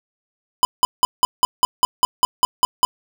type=tone bursts; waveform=square; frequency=1000 Hz; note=B5; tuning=21 cents sharp; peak=-11 dBFS; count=12; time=0.63-2.85 s; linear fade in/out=0 ms; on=20 ms; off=180 ms; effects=none